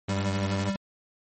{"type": "tone with vibrato", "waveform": "sawtooth", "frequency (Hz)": 98, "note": "G2", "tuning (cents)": 0, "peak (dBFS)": -23, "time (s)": [0.08, 0.7], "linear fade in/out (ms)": 10, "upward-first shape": "sine", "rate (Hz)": 7.3, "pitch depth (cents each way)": 39}
{"type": "tone with tremolo", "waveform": "square", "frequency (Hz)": 196, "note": "G3", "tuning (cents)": 0, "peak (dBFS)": -25, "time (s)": [0.09, 0.76], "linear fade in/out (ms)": 2, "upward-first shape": "sine", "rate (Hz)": 12, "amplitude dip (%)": 50}
{"effects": ["MP3 32 kbps"]}